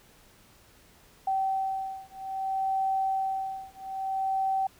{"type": "beating tone pair", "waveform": "sine", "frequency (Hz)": [770, 770.61], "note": ["G5", "G5"], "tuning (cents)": [-31, -30], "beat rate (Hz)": 0.61, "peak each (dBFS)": -30, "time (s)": [1.27, 4.67], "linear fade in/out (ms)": 5, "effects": ["pink hiss -58 dBFS RMS until 4.79 s"]}